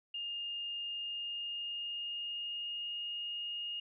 sine tone with pitch glide, 2825 to 2850 Hz, F7 to F7, +19 to +34 cents, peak -37 dBFS, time 0.14-3.8 s, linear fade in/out 5 ms, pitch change +15 cents, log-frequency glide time 0.81-2.94 s, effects none

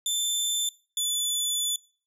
20% pulse tone pair in turn, 3541 / 3474 Hz, A7 / A7, +10 / -23 cents, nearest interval unison, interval 33 cents, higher first, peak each -19 dBFS, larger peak neither, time 0.06-0.69 / 0.97-1.76 s, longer second, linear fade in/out 2 ms, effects noise-tail reverb RT60 0.4 s tail -22 dB re dry

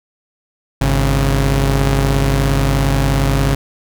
sawtooth tone pair together, 51.28 / 136.9 Hz, G#1 / C#3, -21 / -21 cents, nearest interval octave + perfect fourth, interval 1700 cents, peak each -11 dBFS, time 0.81-3.55 s, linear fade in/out 5 ms, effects none

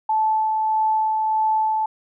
sine tone with tremolo, 872 Hz, A5, 16 cents flat, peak -16 dBFS, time 0.09-1.86 s, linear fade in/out 5 ms, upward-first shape sine, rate 1.6 Hz, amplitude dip 25%, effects none

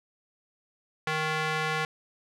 square tone with band-pass filter, 156.1 Hz, D#3, 6 cents sharp, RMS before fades -29 dBFS, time 1.07-1.85 s, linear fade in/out 2 ms, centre 1800 Hz, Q 0.94, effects none

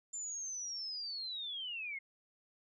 sine linear sweep, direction down, 7220 to 2100 Hz, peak -39 dBFS, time 0.13-1.99 s, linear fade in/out 10 ms, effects none

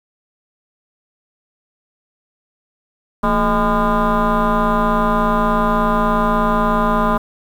sine tone with frequency modulation, 622.3 Hz, D#5, in tune, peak -11 dBFS, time 3.23-7.18 s, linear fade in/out 10 ms, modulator 198 Hz, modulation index 3.3, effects tanh soft clip ceiling -10 dBFS + 7-bit

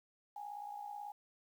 sine tone with amplitude modulation, 824 Hz, G#5, 14 cents flat, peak -40 dBFS, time 0.36-1.12 s, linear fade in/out 5 ms, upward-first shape sine, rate 58.3 Hz, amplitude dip 65%, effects 11-bit

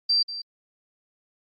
sine tone with echo, 4699 Hz, D8, in tune, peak -18 dBFS, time 0.09-0.23 s, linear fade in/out 10 ms, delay 190 ms, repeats 1, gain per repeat -13 dB, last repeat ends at 0.42 s, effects Opus 48 kbps

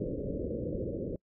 white low-pass noise, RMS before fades -35 dBFS, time 0-1.16 s, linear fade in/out 5 ms, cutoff 560 Hz, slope 96 dB/octave, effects noise-tail reverb RT60 0.1 s tail -25 dB re dry

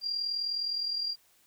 sine tone with amplitude modulation, 4770 Hz, D8, 26 cents sharp, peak -27 dBFS, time 0.01-1.16 s, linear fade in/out 50 ms, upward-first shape sine, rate 39.7 Hz, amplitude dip 55%, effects white hiss -65 dBFS RMS until 1.46 s

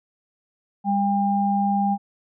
sine tone pair together, 200.3 / 801.7 Hz, G3 / G5, +38 / +39 cents, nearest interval 2 octaves, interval 2401 cents, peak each -21 dBFS, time 0.84-1.98 s, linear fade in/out 50 ms, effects none

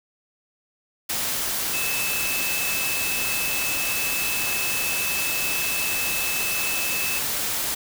sine tone in noise, 2612 Hz, E7, 17 cents flat, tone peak -27 dBFS, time 1.73-7.19 s, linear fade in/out 10 ms, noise white, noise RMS -26 dBFS, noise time 1.09-7.75 s, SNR -4 dB, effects none

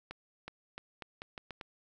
accelerating click train, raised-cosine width 0.3 ms, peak -26 dBFS, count 8, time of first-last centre 0.11-1.612 s, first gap 370 ms, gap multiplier 0.81, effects none

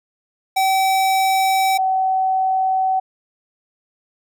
square / sine tone pair in turn, 767 / 758.2 Hz, G5 / F#5, -38 / +42 cents, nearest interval unison, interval 20 cents, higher first, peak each -15 dBFS, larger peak neither, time 0.56-1.78 / 1.78-3 s, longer neither, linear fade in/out 10 ms, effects none

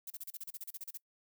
violet noise bursts, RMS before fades -43 dBFS, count 14, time 0.07-0.974 s, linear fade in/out 5 ms, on 33 ms, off 34 ms, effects noise-tail reverb RT60 0.1 s tail -24 dB re dry

